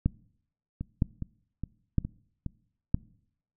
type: two click trains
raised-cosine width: 5 ms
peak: -21 / -11 dBFS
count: 5 / 4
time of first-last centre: 0.81-2.463 / 0.06-2.945 s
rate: 2.42 / 1.04 Hz
effects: noise-tail reverb RT60 0.7 s tail -23 dB re dry